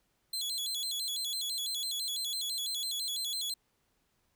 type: tone with vibrato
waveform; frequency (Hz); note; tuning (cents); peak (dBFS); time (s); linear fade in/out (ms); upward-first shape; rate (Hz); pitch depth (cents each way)
sawtooth; 3729; A#7; 0; -30; 0.33-3.54; 5; square; 6; 170
effects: pink hiss -75 dBFS RMS until 4.35 s